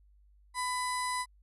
15% pulse tone with notch filter, 999 Hz, B5, 20 cents sharp, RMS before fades -33 dBFS, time 0.54-1.26 s, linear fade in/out 50 ms, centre 2900 Hz, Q 0.77, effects added 50 Hz sine -59 dBFS peak until 1.42 s + resampled to 24000 Hz

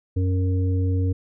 harmonic tone, 92.5 Hz, F#2, in tune, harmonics 1 / 3 / 5, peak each -19 / -29 / -33 dBFS, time 0.16-1.13 s, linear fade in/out 10 ms, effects none

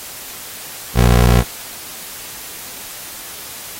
20% pulse tone, 60.2 Hz, B1, 44 cents flat, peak -4 dBFS, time 0.94-1.44 s, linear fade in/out 50 ms, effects white hiss -32 dBFS RMS until 3.79 s + AAC 48 kbps

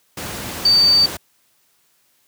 sine tone in noise, 4602 Hz, D8, 36 cents flat, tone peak -10 dBFS, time 0.65-1.06 s, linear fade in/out 5 ms, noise pink, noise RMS -28 dBFS, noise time 0.17-1.17 s, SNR +15 dB, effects white hiss -61 dBFS RMS until 2.27 s + high-pass 80 Hz 12 dB/octave

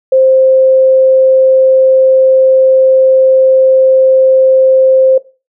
sine tone, 525 Hz, C5, 6 cents sharp, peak -4 dBFS, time 0.12-5.18 s, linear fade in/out 5 ms, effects noise-tail reverb RT60 0.3 s tail -18 dB re dry

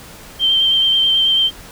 sine tone with vibrato, 3136 Hz, G7, in tune, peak -11 dBFS, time 0.39-1.51 s, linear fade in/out 50 ms, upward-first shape sine, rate 9.2 Hz, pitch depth 17 cents each way, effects pink hiss -38 dBFS RMS until 1.71 s

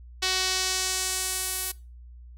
sawtooth tone with band-pass filter sweep, 373.9 Hz, F#4, 18 cents sharp, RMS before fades -28 dBFS, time 0.22-1.72 s, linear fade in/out 10 ms, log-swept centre 4400 to 12000 Hz, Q 1.3, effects noise-tail reverb RT60 0.3 s tail -21 dB re dry + added 60 Hz sine -43 dBFS peak until 2.37 s

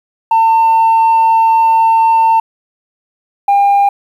sine tone pair in turn, 901 / 802.7 Hz, A5 / G5, +41 / +41 cents, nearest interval major second, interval 200 cents, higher first, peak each -4 dBFS, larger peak neither, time 0.31-2.4 / 3.48-3.89 s, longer first, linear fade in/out 5 ms, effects tanh soft clip ceiling -5 dBFS + 7-bit

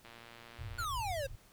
click train, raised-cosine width 0.3 ms, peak -36 dBFS, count 94, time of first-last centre 0.05-0.845 s, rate 117 Hz
white low-pass noise, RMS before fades -44 dBFS, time 0.58-1.36 s, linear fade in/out 10 ms, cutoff 120 Hz, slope 96 dB/octave
square exponential sweep, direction down, 1480 to 523.3 Hz, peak -36 dBFS, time 0.78-1.27 s, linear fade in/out 10 ms
effects pink hiss -63 dBFS RMS until 1.52 s

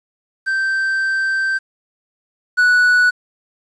triangle tone pair in turn, 1560 / 1476 Hz, G6 / F#6, -9 / -5 cents, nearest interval minor second, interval 96 cents, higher first, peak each -14 / -8 dBFS, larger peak second, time 0.46-1.59 / 2.57-3.11 s, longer first, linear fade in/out 20 ms, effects resampled to 22050 Hz + 8-bit

